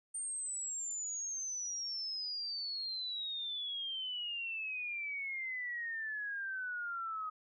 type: exponential sweep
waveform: sine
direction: down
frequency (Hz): 8850 to 1254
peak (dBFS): -37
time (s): 0.14-7.3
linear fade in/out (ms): 10
effects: none